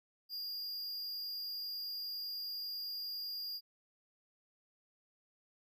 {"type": "tone with amplitude modulation", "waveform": "square", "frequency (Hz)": 4815, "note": "D8", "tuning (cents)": 42, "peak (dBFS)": -38, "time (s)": [0.29, 3.61], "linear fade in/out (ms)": 50, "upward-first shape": "sine", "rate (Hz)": 228, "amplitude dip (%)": 40, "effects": []}